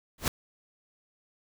pink noise with exponential growth, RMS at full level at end -21 dBFS, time 0.18-0.28 s, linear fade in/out 2 ms, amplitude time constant 21 ms, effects none

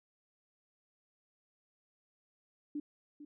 sine tone with echo, 294 Hz, D4, 2 cents sharp, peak -35 dBFS, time 2.75-2.8 s, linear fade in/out 5 ms, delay 450 ms, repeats 1, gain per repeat -12 dB, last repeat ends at 3.25 s, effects none

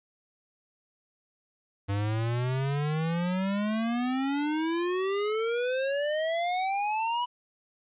square exponential sweep, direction up, 98.3 to 987.8 Hz, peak -27 dBFS, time 1.88-7.26 s, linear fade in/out 20 ms, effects resampled to 8000 Hz + 11-bit

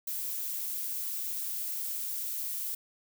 violet noise, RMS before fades -35 dBFS, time 0.07-2.75 s, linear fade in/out 5 ms, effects none

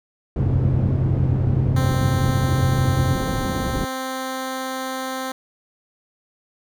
white low-pass noise, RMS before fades -25 dBFS, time 0.36-3.85 s, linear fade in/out 2 ms, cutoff 230 Hz, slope 12 dB/octave
sine chord, F suspended second, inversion none, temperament equal, 87.31 / 98 / 130.81 Hz, F2 / G2 / C3, 0 / 0 / 0 cents, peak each -24 / -24 / -19 dBFS, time 0.38-3.16 s, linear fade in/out 10 ms
10% pulse tone, 261.6 Hz, C4, in tune, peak -17 dBFS, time 1.76-5.32 s, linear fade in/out 5 ms
effects none

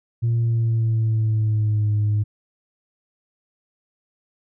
sine tone with pitch glide, 116.54 to 105.03 Hz, A#2 to G#2, 0 to +20 cents, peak -15 dBFS, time 0.22-2.24 s, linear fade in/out 20 ms, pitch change -180 cents, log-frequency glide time 0.39-1.91 s, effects tanh soft clip ceiling -15 dBFS

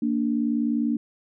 sine tone pair together, 231.6 / 291.6 Hz, A#3 / D4, -11 / -12 cents, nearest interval major third, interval 399 cents, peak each -23 / -25 dBFS, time 0.02-0.97 s, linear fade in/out 5 ms, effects none

